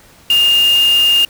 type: tone in noise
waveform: sine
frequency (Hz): 2822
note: F7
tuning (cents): +17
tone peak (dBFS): -8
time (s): 0.3-1.25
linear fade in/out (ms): 2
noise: white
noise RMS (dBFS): -25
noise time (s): 0.3-1.25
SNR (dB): +14
effects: pink hiss -45 dBFS RMS until 1.29 s